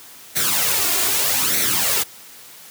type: noise with flanger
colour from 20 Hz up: white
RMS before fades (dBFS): -19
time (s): 0.35-2.04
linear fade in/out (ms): 20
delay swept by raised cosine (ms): 0.49 to 2.89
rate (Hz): 0.81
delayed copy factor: +0.65
effects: white hiss -42 dBFS RMS until 2.7 s + high-pass 100 Hz 12 dB/octave